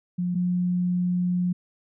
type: tone pair in turn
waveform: sine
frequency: 177.9 / 178.81 Hz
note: F3 / F3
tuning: +32 / +41 cents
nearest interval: unison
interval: 9 cents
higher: second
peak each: -23 / -21 dBFS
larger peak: second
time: 0.18-0.35 / 0.35-1.53 s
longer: second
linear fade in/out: 10 ms
effects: none